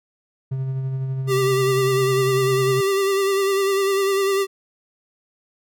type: tone with tremolo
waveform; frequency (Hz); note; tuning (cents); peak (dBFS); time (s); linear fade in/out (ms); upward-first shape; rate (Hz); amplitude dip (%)
triangle; 132.6; C3; +23; -19; 0.51-2.81; 10; sine; 12; 30
type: tone with vibrato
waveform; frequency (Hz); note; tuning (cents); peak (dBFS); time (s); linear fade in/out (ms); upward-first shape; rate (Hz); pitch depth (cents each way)
square; 392; G4; 0; -18; 1.27-4.47; 50; sine; 10; 31
effects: none